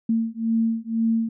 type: beating tone pair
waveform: sine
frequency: 225.5 / 227.5 Hz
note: A3 / A#3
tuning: +43 / -42 cents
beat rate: 2 Hz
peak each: -23 dBFS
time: 0.09-1.29 s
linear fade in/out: 5 ms
effects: none